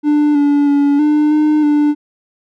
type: tone with pitch steps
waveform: triangle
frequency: 296.4 / 287.9 / 284.9 / 299.8 / 303.6 / 295.5 Hz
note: D4 / D4 / C#4 / D4 / D#4 / D4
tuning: +16 / -34 / +48 / +36 / -42 / +11 cents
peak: -7 dBFS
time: 0.03-1.95 s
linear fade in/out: 50 ms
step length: 320 ms
effects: none